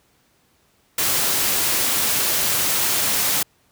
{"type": "noise", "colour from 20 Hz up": "white", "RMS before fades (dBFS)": -20, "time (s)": [0.98, 3.43], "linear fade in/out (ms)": 5, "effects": ["pink hiss -61 dBFS RMS until 3.71 s", "high-pass 60 Hz 12 dB/octave"]}